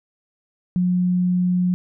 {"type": "tone", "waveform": "sine", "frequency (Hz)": 180, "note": "F#3", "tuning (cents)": -47, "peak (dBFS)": -16, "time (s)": [0.76, 1.74], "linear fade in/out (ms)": 0, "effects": []}